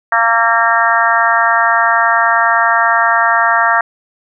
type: harmonic tone with a mistuned harmonic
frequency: 230.3 Hz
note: A#3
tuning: 21 cents flat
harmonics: 3 / 4 / 5 / 6 / 7 / 8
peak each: -16 / -16 / -16 / -16 / -16 / -16 dBFS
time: 0.12-3.81 s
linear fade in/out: 2 ms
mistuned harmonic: 6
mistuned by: -26 cents
effects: none